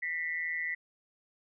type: tone with amplitude modulation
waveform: sine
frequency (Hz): 1975.5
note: B6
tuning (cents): 0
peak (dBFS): -28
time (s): 0.02-0.75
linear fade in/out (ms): 10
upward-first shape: sine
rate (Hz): 163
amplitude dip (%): 75
effects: none